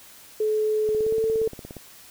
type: tone with pitch glide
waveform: sine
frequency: 430 to 444.4 Hz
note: A4 to A4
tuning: -40 to +17 cents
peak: -20 dBFS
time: 0.4-1.48 s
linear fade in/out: 5 ms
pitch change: +57 cents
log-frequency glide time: 0.96-1.14 s
type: click train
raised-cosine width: 2 ms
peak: -24 dBFS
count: 16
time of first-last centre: 0.89-1.767 s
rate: 17.1 Hz
effects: white hiss -48 dBFS RMS until 2.1 s